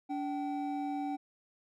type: tone pair together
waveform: triangle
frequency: 288.1 / 769.1 Hz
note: D4 / G5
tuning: -33 / -33 cents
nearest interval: octave + perfect fourth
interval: 1700 cents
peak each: -33 / -35 dBFS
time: 0.09-1.17 s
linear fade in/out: 20 ms
effects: none